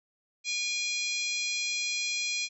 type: harmonic tone with a mistuned harmonic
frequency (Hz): 830.6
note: G#5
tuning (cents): 0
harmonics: 3 / 4 / 5 / 6 / 7 / 8 / 9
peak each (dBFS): -32 / -39 / -35 / -41 / -38 / -42 / -41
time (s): 0.44-2.49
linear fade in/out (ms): 50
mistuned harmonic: 3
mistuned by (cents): -53
effects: none